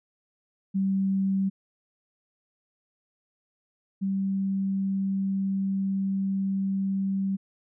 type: tone pair in turn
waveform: sine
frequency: 193.4 / 194.14 Hz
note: G3 / G3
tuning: -23 / -16 cents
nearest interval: unison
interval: 7 cents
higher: second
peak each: -22 / -24 dBFS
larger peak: first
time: 0.74-1.5 / 4.01-7.37 s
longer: second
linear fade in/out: 20 ms
effects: none